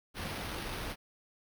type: noise with sample-and-hold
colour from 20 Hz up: pink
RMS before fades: -39 dBFS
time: 0.14-0.96 s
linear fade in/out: 50 ms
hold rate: 7350 Hz
effects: none